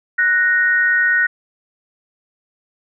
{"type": "tone pair together", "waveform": "sine", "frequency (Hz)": [1480, 1864.7], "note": ["F#6", "A#6"], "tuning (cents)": [0, 0], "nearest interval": "major third", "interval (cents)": 400, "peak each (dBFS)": -15, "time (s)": [0.18, 1.27], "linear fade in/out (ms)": 10, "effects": []}